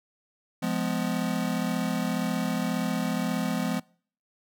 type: chord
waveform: square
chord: F diminished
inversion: none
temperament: just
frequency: 174.61 / 209.5 / 251.4 Hz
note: F3 / Ab3 / Cb4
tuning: 0 / +15 / +31 cents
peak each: -31 dBFS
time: 0.62-3.8 s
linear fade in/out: 10 ms
effects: noise-tail reverb RT60 0.5 s tail -25 dB re dry